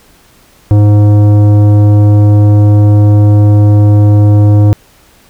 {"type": "tone with tanh clipping", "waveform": "triangle", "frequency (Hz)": 103.83, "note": "G#2", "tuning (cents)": 0, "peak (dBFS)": -4, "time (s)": [0.71, 4.73], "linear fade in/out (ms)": 0, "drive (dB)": 17, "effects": ["pink hiss -44 dBFS RMS until 5.29 s"]}